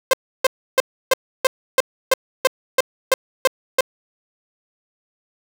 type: tone bursts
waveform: sawtooth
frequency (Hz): 523.3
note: C5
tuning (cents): 0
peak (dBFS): -7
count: 12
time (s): 0.11-3.808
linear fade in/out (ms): 2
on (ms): 24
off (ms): 310
effects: none